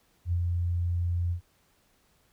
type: tone with ADSR envelope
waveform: sine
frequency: 87 Hz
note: F2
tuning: 6 cents flat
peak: -23 dBFS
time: 0.25-1.41 s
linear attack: 70 ms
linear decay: 71 ms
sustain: -2 dB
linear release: 98 ms
effects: pink hiss -67 dBFS RMS until 2.32 s